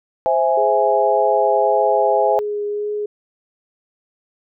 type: chord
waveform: sine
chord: C augmented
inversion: none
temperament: equal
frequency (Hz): 523.3 / 659.3 / 830.6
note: C5 / E5 / G#5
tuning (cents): 0 / 0 / 0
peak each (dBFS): -18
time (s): 0.26-2.39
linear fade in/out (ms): 0
type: tone with vibrato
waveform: sine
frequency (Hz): 415.3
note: G#4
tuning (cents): 0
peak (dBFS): -20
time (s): 0.57-3.06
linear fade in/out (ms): 5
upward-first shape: triangle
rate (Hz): 1.8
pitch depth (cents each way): 14
effects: none